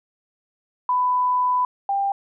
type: tone pair in turn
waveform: sine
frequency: 997 / 793.6 Hz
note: B5 / G5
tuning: +16 / +21 cents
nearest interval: major third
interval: 395 cents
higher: first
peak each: -17 / -19 dBFS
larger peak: first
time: 0.89-1.65 / 1.89-2.12 s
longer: first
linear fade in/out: 2 ms
effects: none

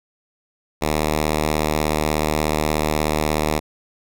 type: tone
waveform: 5% pulse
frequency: 76.6 Hz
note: D#2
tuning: 27 cents flat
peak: -7 dBFS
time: 0.81-3.6 s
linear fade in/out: 20 ms
effects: none

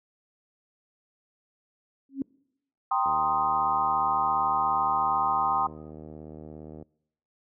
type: tone with exponential growth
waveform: sine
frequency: 272 Hz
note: C#4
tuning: 33 cents flat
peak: -22 dBFS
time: 2.09-2.22 s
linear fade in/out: 2 ms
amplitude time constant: 28 ms
type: chord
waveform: sine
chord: C minor seventh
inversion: second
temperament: equal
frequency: 784 / 932.3 / 1046.5 / 1244.5 Hz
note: G5 / Bb5 / C6 / Eb6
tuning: 0 / 0 / 0 / 0 cents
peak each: -27 / -31 / -27 / -28 dBFS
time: 2.91-5.67 s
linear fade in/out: 5 ms
type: click train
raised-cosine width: 2 ms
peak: -29 dBFS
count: 292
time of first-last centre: 3.06-6.825 s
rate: 77.3 Hz
effects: noise-tail reverb RT60 0.8 s tail -25 dB re dry + high-pass 80 Hz 12 dB/octave

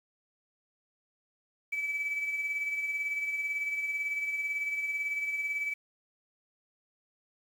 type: tone with tremolo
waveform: sine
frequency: 2300 Hz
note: D7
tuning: 37 cents flat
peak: -27 dBFS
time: 1.72-5.74 s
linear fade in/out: 10 ms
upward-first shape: sine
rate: 18 Hz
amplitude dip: 50%
effects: tanh soft clip ceiling -25 dBFS + 9-bit

